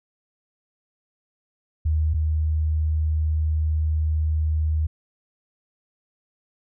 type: tone pair in turn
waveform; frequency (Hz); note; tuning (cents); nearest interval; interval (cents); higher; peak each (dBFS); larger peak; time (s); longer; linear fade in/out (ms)
sine; 77.78 / 77.78; D#2 / D#2; 0 / 0; unison; 0; neither; -18 / -19; first; 1.85-2.14 / 2.14-4.87; second; 10
effects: none